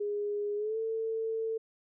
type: tone with pitch glide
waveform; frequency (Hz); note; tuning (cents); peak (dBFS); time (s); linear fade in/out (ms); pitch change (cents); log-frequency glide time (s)
sine; 412.4 to 447.1; G#4 to A4; -12 to +28; -30; 0-1.58; 10; +140; 0.56-0.78
effects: none